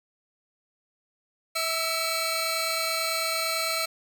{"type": "tone cluster", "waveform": "sawtooth", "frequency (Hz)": [649, 1327, 2267, 4120], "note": ["E5", "E6", "C#7", "C8"], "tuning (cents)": [-27, 11, 38, -28], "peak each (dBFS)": -28, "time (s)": [1.55, 3.86], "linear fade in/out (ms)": 10, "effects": []}